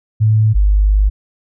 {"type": "tone pair in turn", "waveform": "sine", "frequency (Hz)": [108.7, 50.58], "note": ["A2", "G#1"], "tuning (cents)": [-21, -45], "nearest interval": "octave + minor second", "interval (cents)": 1324, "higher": "first", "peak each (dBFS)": -8, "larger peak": "neither", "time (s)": [[0.2, 0.54], [0.54, 1.1]], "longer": "second", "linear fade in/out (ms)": 20, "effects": []}